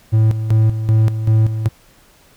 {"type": "tone with tremolo", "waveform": "triangle", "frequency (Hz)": 110, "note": "A2", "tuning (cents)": 0, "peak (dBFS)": -7, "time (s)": [0.12, 1.69], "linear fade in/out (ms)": 20, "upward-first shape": "square", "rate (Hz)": 2.6, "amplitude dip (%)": 65, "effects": ["pink hiss -50 dBFS RMS until 2.36 s"]}